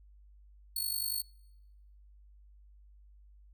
5% pulse tone with amplitude modulation, 4399 Hz, C#8, 14 cents flat, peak -22 dBFS, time 0.76-1.22 s, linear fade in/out 5 ms, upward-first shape sine, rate 50.4 Hz, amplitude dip 75%, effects noise-tail reverb RT60 1.0 s tail -24 dB re dry + added 50 Hz sine -55 dBFS peak until 3.53 s

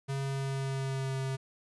square tone with pitch glide, 136.9 to 133.54 Hz, C#3 to C3, -21 to +36 cents, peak -32 dBFS, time 0.08-1.37 s, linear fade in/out 20 ms, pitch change -43 cents, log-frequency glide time 0.2-1.17 s, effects resampled to 24000 Hz + 12-bit

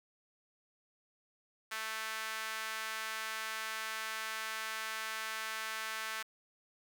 sawtooth tone with high-pass filter, 220 Hz, A3, in tune, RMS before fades -40 dBFS, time 1.71-6.23 s, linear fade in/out 10 ms, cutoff 1500 Hz, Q 1.6, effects none

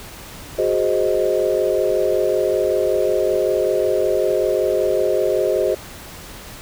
sine chord, Ab dominant seventh, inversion third, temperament equal, 370 / 415.3 / 523.3 / 622.3 Hz, Gb4 / Ab4 / C5 / Eb5, 0 / 0 / 0 / 0 cents, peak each -21 dBFS, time 0.58-5.75 s, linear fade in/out 10 ms, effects pink hiss -37 dBFS RMS until 6.61 s

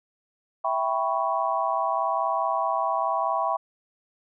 sine chord, C# half-diminished seventh, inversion first, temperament equal, 659.3 / 784 / 987.8 / 1108.7 Hz, E5 / G5 / B5 / C#6, 0 / 0 / 0 / 0 cents, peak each -28 dBFS, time 0.64-3.57 s, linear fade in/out 10 ms, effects none

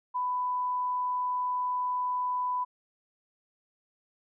sine tone, 996 Hz, B5, 14 cents sharp, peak -27 dBFS, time 0.14-2.65 s, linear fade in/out 20 ms, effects none

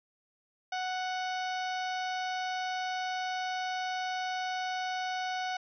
harmonic tone, 740 Hz, F#5, in tune, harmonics 1 / 2 / 3 / 4 / 5 / 6 / 7 / 8, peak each -33 / -39 / -43 / -45 / -47 / -49 / -50 / -51 dBFS, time 0.72-5.57 s, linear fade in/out 5 ms, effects none

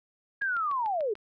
sine linear sweep, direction down, 1661.2 to 386.5 Hz, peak -26 dBFS, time 0.41-1.14 s, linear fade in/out 10 ms
click train, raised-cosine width 0.3 ms, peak -30 dBFS, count 6, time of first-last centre 0.42-1.154 s, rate 6.81 Hz
effects none

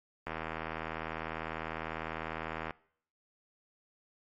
click train, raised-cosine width 0.5 ms, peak -21 dBFS, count 196, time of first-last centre 0.27-2.708 s, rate 80 Hz, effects noise-tail reverb RT60 0.6 s tail -22 dB re dry + MP3 48 kbps

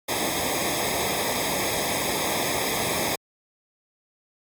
pink noise with comb filter, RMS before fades -26 dBFS, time 0.08-3.16 s, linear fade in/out 10 ms, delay 0.69 ms, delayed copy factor -0.9, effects high-pass 60 Hz 12 dB/octave + AAC 64 kbps

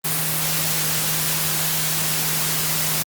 sine tone in noise, 157.4 Hz, D#3, 20 cents sharp, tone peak -29 dBFS, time 0.04-3.03 s, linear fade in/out 10 ms, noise white, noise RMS -22 dBFS, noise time 0.04-3.03 s, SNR -10 dB, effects high-pass 100 Hz 12 dB/octave + Opus 32 kbps

